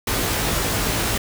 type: noise with comb filter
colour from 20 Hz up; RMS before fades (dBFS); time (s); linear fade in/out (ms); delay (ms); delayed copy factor
pink; -22; 0.07-1.18; 5; 18; +0.65
effects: none